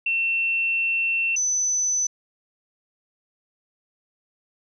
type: tone pair in turn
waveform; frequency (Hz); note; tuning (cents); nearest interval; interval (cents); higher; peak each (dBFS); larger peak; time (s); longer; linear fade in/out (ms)
sine; 2700 / 6026; E7 / F#8; +41 / +31; octave + major second; 1390; second; -20; neither; 0.06-1.36 / 1.36-2.07; first; 5
effects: none